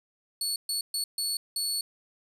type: tone bursts at uneven times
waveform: 25% pulse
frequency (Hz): 4417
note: C#8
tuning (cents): -7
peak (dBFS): -23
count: 5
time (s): 0.41-0.56 / 0.69-0.81 / 0.94-1.04 / 1.18-1.37 / 1.56-1.81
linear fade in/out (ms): 2
effects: none